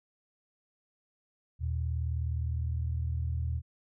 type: tone pair together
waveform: sine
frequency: 79.5 / 119.12 Hz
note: D#2 / A#2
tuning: +38 / +38 cents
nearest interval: perfect fifth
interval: 700 cents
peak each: -30 / -35 dBFS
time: 1.59-3.62 s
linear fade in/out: 50 ms
effects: none